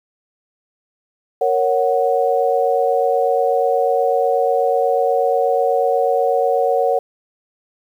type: chord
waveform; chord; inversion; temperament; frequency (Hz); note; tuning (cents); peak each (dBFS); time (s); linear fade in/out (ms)
sine; F# major; first; equal; 466.2 / 554.4 / 740; A#4 / C#5 / F#5; 0 / 0 / 0; -18; 1.41-6.99; 5
effects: 8-bit